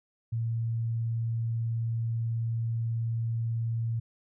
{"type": "tone", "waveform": "sine", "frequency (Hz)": 114.8, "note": "A#2", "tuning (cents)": -26, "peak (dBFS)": -27, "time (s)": [0.32, 4], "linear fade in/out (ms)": 10, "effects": []}